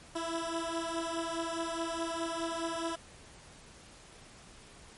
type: beating tone pair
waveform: 15% pulse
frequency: 329.6 / 334.4 Hz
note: E4 / E4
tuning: 0 / +25 cents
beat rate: 4.8 Hz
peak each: -29 / -31 dBFS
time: 0.15-2.96 s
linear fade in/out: 10 ms
effects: pink hiss -54 dBFS RMS until 4.97 s + MP3 48 kbps